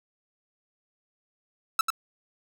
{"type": "tone with echo", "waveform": "45% pulse", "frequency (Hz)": 1318.5, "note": "E6", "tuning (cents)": 0, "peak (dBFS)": -19, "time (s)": [1.79, 1.81], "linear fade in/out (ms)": 2, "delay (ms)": 93, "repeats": 1, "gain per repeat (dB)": -4, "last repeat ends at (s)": 1.903, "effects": []}